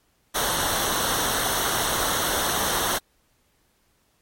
pink noise with comb filter, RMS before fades -24 dBFS, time 0.34-2.99 s, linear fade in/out 20 ms, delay 0.41 ms, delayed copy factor -0.7, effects pink hiss -66 dBFS RMS until 4.21 s + MP3 64 kbps

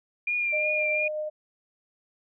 sine tone with vibrato, 2402 Hz, D7, 38 cents sharp, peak -24 dBFS, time 0.27-1.08 s, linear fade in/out 5 ms, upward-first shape triangle, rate 2.8 Hz, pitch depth 35 cents each way
sine tone with tremolo, 611 Hz, D#5, 32 cents flat, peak -27 dBFS, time 0.52-1.3 s, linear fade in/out 20 ms, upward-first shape triangle, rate 7.8 Hz, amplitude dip 25%
effects none

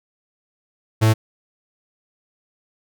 45% pulse tone, 110 Hz, A2, in tune, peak -12 dBFS, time 1.01-1.14 s, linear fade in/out 20 ms, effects none

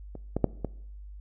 clicks, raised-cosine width 2 ms, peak -26 / -14 / -7 / -16 dBFS, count 4, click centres 0.153 / 0.366 / 0.443 / 0.647 s, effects noise-tail reverb RT60 0.7 s tail -21 dB re dry + added 50 Hz sine -41 dBFS peak until 1.2 s

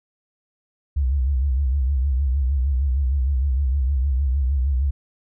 sine tone with vibrato, 67 Hz, C2, 42 cents sharp, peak -17 dBFS, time 0.96-4.91 s, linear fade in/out 10 ms, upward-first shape sine, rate 6.5 Hz, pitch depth 130 cents each way, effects none

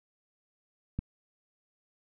click, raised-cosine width 5 ms, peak -19 dBFS, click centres 0.99 s, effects none

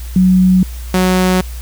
sine / sawtooth tone pair in turn, 185 / 184.3 Hz, F#3 / F#3, 0 / -7 cents, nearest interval unison, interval 7 cents, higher first, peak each -6 dBFS, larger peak neither, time 0.16-0.63 / 0.94-1.41 s, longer neither, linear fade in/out 2 ms, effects added 60 Hz sine -23 dBFS peak until 1.61 s + white hiss -37 dBFS RMS until 1.61 s

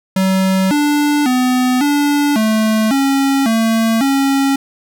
square tone with pitch steps, 189.8 / 293.5 / 252.4 / 289.5 / 218.2 / 273.7 / 224.9 / 273.9 Hz, F#3 / D4 / B3 / D4 / A3 / C#4 / A3 / C#4, +44 / -1 / +38 / -25 / -14 / -22 / +38 / -21 cents, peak -12 dBFS, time 0.16-4.56 s, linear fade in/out 5 ms, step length 550 ms, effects none

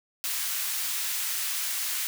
white high-pass noise, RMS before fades -30 dBFS, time 0.24-2.07 s, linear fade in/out 0 ms, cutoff 1400 Hz, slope 12 dB/octave, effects none

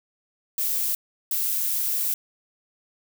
violet noise bursts at uneven times, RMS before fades -25 dBFS, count 2, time 0.58-0.95 / 1.31-2.14 s, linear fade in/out 2 ms, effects none

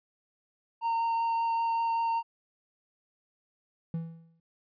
triangle tone with vibrato, 919 Hz, A#5, 25 cents flat, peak -24 dBFS, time 0.81-2.23 s, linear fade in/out 50 ms, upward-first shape triangle, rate 5.2 Hz, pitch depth 9 cents each way
triangle tone with exponential decay, 164.81 Hz, E3, in tune, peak -26 dBFS, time 3.94-4.4 s, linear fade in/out 2 ms, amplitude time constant 100 ms
effects resampled to 11025 Hz

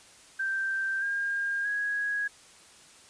sine tone with pitch steps, 1568 / 1612.1 / 1657.4 Hz, G6 / G6 / G#6, 0 / +48 / -4 cents, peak -27 dBFS, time 0.39-2.28 s, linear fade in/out 10 ms, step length 630 ms, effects white hiss -54 dBFS RMS until 3.09 s + resampled to 22050 Hz

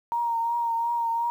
sine tone with vibrato, 932.3 Hz, A#5, in tune, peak -23 dBFS, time 0.12-1.3 s, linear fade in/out 0 ms, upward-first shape triangle, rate 2.8 Hz, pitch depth 32 cents each way, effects 9-bit

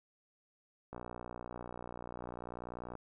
click train, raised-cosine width 1 ms, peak -30 dBFS, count 123, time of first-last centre 0.93-2.953 s, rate 60.3 Hz, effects none

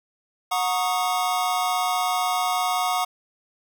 square chord, D# minor seventh, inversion first, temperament equal with one note detuned, 729.8 / 932.3 / 1108.7 / 1244.5 Hz, F#5 / A#5 / C#6 / D#6, -24 / 0 / 0 / 0 cents, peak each -25 / -31 / -29 / -29 dBFS, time 0.51-3.05 s, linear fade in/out 10 ms, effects none

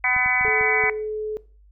harmonic tone, 251 Hz, B3, 28 cents sharp, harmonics 3 / 4 / 5 / 6 / 7 / 8 / 9, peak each -28 / -30 / -34 / -31 / -33 / -22 / -22 dBFS, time 0.04-0.9 s, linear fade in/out 2 ms
clicks, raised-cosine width 5 ms, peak -26 dBFS, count 7, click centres 0.164 / 0.261 / 0.411 / 0.448 / 0.482 / 0.611 / 0.839 s
sine tone with pitch glide, 432.7 to 429 Hz, A4 to A4, -29 to -44 cents, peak -25 dBFS, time 0.45-1.37 s, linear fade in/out 0 ms, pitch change -15 cents, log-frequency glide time 0.78-0.88 s
effects noise-tail reverb RT60 0.4 s tail -19 dB re dry + added 50 Hz sine -49 dBFS peak until 1.71 s

